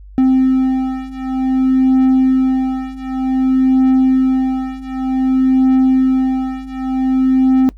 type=beating tone pair; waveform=triangle; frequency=260.8 / 261.34 Hz; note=C4 / C4; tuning=-5 / -2 cents; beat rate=0.54 Hz; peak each=-13 / -11 dBFS; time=0.18-7.69 s; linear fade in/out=0 ms; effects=noise-tail reverb RT60 0.1 s tail -19 dB re dry + added 49 Hz sine -34 dBFS peak until 7.77 s